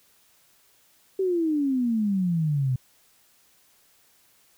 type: exponential sweep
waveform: sine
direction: down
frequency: 389.8 to 124.7 Hz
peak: -21 dBFS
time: 1.19-2.76 s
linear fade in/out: 5 ms
effects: white hiss -61 dBFS RMS until 4.57 s